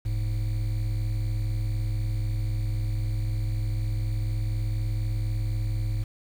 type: tone pair together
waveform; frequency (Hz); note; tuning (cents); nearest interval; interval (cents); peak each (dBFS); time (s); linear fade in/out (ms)
triangle; 42.11 / 106.1; E1 / G#2; +38 / +38; octave + major third; 1600; -26 / -24; 0.05-6.04; 10
effects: tanh soft clip ceiling -16 dBFS + 8-bit